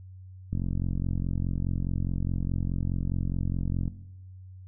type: click train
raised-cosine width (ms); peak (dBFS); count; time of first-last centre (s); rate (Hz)
5; -17; 151; 0.53-3.878; 44.8
effects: noise-tail reverb RT60 1.0 s tail -18 dB re dry + added 93 Hz sine -43 dBFS peak until 4.67 s